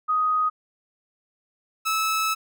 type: tone pair in turn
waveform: sine / sawtooth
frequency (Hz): 1250 / 1303.3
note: D#6 / E6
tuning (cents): +8 / -20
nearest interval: minor second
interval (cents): 72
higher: second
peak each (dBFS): -19 / -18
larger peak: second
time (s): 0.08-0.5 / 1.85-2.35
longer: second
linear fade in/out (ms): 20
effects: none